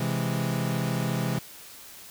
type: chord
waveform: 40% pulse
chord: C augmented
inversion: none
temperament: equal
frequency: 130.81 / 164.81 / 207.7 Hz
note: C3 / E3 / G#3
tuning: 0 / 0 / 0 cents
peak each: -28 / -29 / -31 dBFS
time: 0-1.39 s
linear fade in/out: 5 ms
effects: white hiss -46 dBFS RMS until 2.1 s